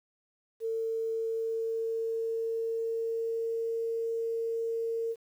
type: tone with pitch glide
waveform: sine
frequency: 450.7 to 457 Hz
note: A4 to A#4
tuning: +42 to -34 cents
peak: -29 dBFS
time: 0.6-5.16 s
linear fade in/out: 50 ms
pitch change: +24 cents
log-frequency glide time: 1.12-3.82 s
effects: 10-bit